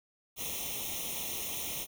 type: noise with comb filter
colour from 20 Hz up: white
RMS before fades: -37 dBFS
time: 0.36-1.87 s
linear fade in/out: 50 ms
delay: 0.32 ms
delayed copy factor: +0.95
effects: none